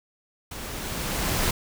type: noise with level ramp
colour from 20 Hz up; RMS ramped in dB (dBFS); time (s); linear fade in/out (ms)
pink; -37 to -23; 0.51-1.51; 5
effects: none